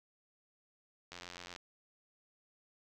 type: click train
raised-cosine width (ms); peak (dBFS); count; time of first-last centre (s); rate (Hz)
0.2; -29; 40; 1.12-1.562; 88.3
effects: none